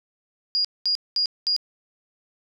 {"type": "tone bursts", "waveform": "sine", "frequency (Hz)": 4854, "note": "D#8", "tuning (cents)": -44, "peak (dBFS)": -19, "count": 4, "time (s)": [0.55, 1.564], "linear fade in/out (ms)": 0, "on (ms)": 96, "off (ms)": 210, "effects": []}